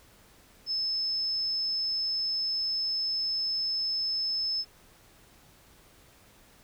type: tone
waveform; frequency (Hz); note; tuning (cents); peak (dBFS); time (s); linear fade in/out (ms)
sine; 5230; E8; -15; -27; 0.66-4.65; 50
effects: pink hiss -58 dBFS RMS until 6.63 s